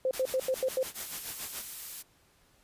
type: tone bursts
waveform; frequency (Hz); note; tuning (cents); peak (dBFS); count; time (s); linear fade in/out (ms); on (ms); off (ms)
sine; 520; C5; -11; -25; 6; 0.05-0.83; 2; 60; 84
type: noise with tremolo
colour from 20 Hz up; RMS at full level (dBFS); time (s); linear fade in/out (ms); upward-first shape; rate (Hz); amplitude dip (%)
white; -38; 0.13-1.62; 5; sine; 7.1; 90
type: noise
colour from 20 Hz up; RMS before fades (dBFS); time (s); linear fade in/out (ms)
blue; -40; 0.94-2.03; 20
effects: pink hiss -65 dBFS RMS until 2.63 s + resampled to 32000 Hz